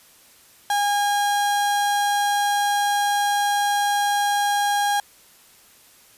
35% pulse tone, 816 Hz, G#5, 31 cents flat, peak -17 dBFS, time 0.7-5 s, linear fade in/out 2 ms, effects white hiss -52 dBFS RMS until 6.17 s + resampled to 32000 Hz

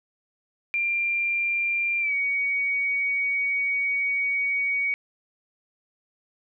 sine tone with pitch glide, 2381 to 2247 Hz, D7 to C#7, +23 to +23 cents, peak -22 dBFS, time 0.74-4.94 s, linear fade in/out 0 ms, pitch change -100 cents, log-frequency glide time 2-2.14 s, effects none

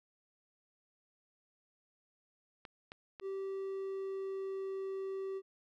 clicks, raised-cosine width 0.3 ms, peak -31 dBFS, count 3, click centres 2.652 / 2.919 / 3.198 s
triangle tone with pitch glide, 388.1 to 385.9 Hz, G4 to G4, -17 to -27 cents, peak -35 dBFS, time 3.21-5.42 s, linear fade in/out 50 ms, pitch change -10 cents, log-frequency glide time 3.36-4.81 s
effects none

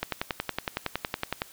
click train, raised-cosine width 0.3 ms, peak -11 dBFS, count 16, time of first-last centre 0.03-1.419 s, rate 10.8 Hz, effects white hiss -51 dBFS RMS until 1.52 s

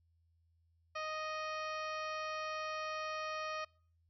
harmonic tone, 622.3 Hz, D#5, in tune, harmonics 1 / 2 / 3 / 4 / 5 / 6 / 7 / 8 / 9, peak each -43 / -41 / -48 / -47 / -54 / -61 / -54 / -60 / -56 dBFS, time 0.95-3.65 s, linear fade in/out 10 ms, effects noise-tail reverb RT60 0.5 s tail -26 dB re dry + added 83 Hz sine -70 dBFS peak until 4.09 s

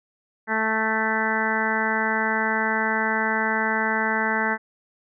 harmonic tone, 220 Hz, A3, in tune, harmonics 1 / 2 / 3 / 4 / 5 / 6 / 7 / 8 / 9, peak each -29 / -31 / -33 / -27 / -33 / -33 / -27 / -28 / -29 dBFS, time 0.47-4.58 s, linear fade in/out 50 ms, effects none

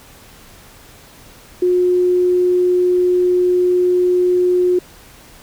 sine tone, 360 Hz, F#4, 47 cents flat, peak -11 dBFS, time 1.62-4.79 s, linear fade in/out 5 ms, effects pink hiss -43 dBFS RMS until 5.42 s

